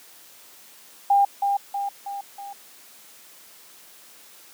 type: tone with echo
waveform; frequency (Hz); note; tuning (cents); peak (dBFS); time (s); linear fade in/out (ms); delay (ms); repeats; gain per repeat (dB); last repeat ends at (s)
sine; 801; G5; +37; -14; 1.1-1.25; 5; 320; 4; -5; 2.53
effects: white hiss -49 dBFS RMS until 4.53 s + high-pass 200 Hz 12 dB/octave